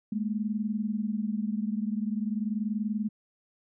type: tone pair together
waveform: sine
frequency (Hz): 207.5 / 227.9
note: G#3 / A#3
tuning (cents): -1 / -39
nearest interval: major second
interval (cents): 162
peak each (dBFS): -29 / -32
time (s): 0.12-3.09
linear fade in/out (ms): 5
effects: none